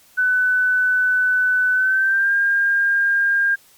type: tone with pitch glide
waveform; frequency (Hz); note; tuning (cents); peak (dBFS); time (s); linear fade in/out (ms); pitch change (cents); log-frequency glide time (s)
sine; 1500 to 1607.7; F#6 to G6; +23 to +43; -14; 0.17-3.56; 20; +120; 1.72-2.34
effects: white hiss -52 dBFS RMS until 3.77 s + MP3 96 kbps